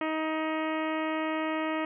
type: harmonic tone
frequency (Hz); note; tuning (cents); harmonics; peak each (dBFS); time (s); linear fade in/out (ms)
314.8; D#4; +20; 1 / 2 / 3 / 4 / 5 / 6 / 7 / 8 / 9 / 10; -31 / -34 / -37 / -37 / -47 / -39 / -42 / -44 / -47 / -52; 0.01-1.85; 2
effects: none